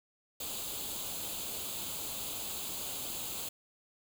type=noise with comb filter; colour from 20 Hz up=white; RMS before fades=-39 dBFS; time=0.4-3.49 s; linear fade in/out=5 ms; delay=0.27 ms; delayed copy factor=+0.7; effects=none